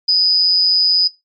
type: tone with amplitude modulation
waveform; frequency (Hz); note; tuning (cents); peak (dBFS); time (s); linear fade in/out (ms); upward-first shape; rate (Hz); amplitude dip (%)
sine; 4978; D#8; 0; -7; 0.08-1.08; 10; sine; 178; 50
effects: noise-tail reverb RT60 0.2 s tail -20 dB re dry + MP3 32 kbps